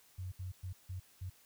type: tone bursts at uneven times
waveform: sine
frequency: 92.2 Hz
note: F#2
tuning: 6 cents flat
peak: -39 dBFS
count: 5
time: 0.18-0.32 / 0.39-0.52 / 0.63-0.73 / 0.89-1 / 1.21-1.3 s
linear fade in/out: 10 ms
effects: white hiss -65 dBFS RMS until 1.45 s